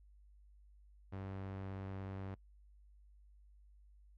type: tone with low-pass filter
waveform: sawtooth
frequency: 96.4 Hz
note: G2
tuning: 28 cents flat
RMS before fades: -45 dBFS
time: 1.12-2.35 s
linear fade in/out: 10 ms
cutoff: 2000 Hz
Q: 0.62
effects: noise-tail reverb RT60 0.1 s tail -25 dB re dry + added 50 Hz sine -60 dBFS peak until 4.17 s